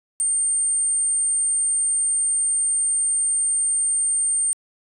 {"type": "tone", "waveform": "sine", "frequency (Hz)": 8750, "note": "C#9", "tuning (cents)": -24, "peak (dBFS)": -17, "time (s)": [0.2, 4.53], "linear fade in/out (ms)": 0, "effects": ["tanh soft clip ceiling -14 dBFS"]}